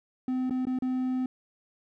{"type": "tone with dropouts", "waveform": "triangle", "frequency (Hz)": 256.1, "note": "C4", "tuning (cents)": -37, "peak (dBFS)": -24, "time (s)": [0.28, 1.26], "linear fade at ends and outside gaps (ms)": 2, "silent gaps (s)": [[0.497, 0.507], [0.653, 0.669], [0.788, 0.822]], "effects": []}